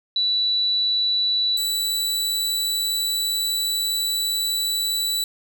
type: tone pair in turn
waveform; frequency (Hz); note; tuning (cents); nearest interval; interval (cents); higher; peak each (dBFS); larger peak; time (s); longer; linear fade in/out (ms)
sine / sawtooth; 3951 / 3951; B7 / B7; 0 / 0; unison; 0; neither; -18; neither; 0.16-1.57 / 1.57-5.24; second; 2
effects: none